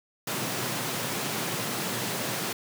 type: high-pass noise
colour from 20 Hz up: pink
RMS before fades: -31 dBFS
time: 0.27-2.53 s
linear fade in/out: 5 ms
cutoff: 110 Hz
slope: 96 dB/octave
effects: none

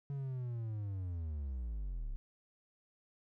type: linear sweep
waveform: triangle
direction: down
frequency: 141.9 to 31.85 Hz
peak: -35 dBFS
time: 0.1-2.16 s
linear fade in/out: 0 ms
effects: none

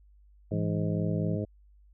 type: harmonic tone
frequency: 104.4 Hz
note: G#2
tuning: 10 cents sharp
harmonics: 1 / 2 / 3 / 4 / 5 / 6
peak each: -32 / -35 / -37 / -38 / -39 / -40 dBFS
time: 0.51-1.45 s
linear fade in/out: 5 ms
type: tone with vibrato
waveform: sine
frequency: 164.81 Hz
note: E3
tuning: in tune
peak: -29 dBFS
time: 0.52-1.37 s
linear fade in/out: 20 ms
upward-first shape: triangle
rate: 2.6 Hz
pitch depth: 21 cents each way
effects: added 50 Hz sine -55 dBFS peak until 1.93 s

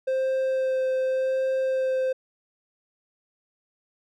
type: tone with vibrato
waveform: triangle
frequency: 523.3 Hz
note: C5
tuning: in tune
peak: -20 dBFS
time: 0.07-2.13 s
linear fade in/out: 10 ms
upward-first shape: sine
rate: 0.87 Hz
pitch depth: 10 cents each way
effects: none

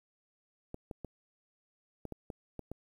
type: clicks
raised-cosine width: 2 ms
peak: -27 dBFS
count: 8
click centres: 0.744 / 0.912 / 1.047 / 2.053 / 2.123 / 2.302 / 2.593 / 2.716 s
effects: 10-bit

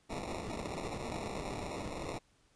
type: noise with sample-and-hold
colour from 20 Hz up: violet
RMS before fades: -40 dBFS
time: 0.09-2.19 s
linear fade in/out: 20 ms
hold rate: 1575 Hz
effects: pink hiss -70 dBFS RMS until 2.55 s + resampled to 22050 Hz

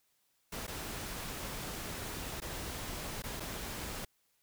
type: noise with dropouts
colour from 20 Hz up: pink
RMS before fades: -41 dBFS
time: 0.52-4.05 s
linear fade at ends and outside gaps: 5 ms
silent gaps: 0.668-0.677 / 2.403-2.418 / 3.222-3.237 / 3.399-3.403 s
effects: white hiss -75 dBFS RMS until 4.42 s

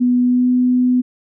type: tone with pitch glide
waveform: sine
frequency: 246.9 to 250.1 Hz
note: B3 to B3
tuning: 0 to +22 cents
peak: -11 dBFS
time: 0-1.02 s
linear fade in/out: 20 ms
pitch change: +22 cents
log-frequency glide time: 0.22-0.49 s
effects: none

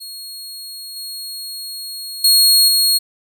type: tone with level steps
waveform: sawtooth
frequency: 4300 Hz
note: C8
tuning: 47 cents sharp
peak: -27 / -24 / -6 / -9 dBFS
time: 0-2.99 s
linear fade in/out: 20 ms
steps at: 0.96 / 2.24 / 2.68 s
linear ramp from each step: 5 ms
effects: none

